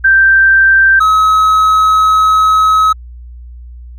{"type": "tone pair in turn", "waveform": ["sine", "triangle"], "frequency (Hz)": [1568, 1280], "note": ["G6", "D#6"], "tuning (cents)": [0, 49], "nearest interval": "major third", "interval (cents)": 351, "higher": "first", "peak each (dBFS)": -4, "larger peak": "neither", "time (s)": [[0.04, 1], [1, 2.93]], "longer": "second", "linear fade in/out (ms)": 10, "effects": ["added 60 Hz sine -28 dBFS peak until 3.98 s"]}